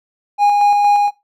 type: tone with tremolo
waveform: triangle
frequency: 820 Hz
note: G#5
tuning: 22 cents flat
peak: -6 dBFS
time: 0.38-1.11 s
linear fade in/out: 50 ms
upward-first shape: square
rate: 4.3 Hz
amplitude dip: 25%
effects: noise-tail reverb RT60 0.2 s tail -20 dB re dry + MP3 96 kbps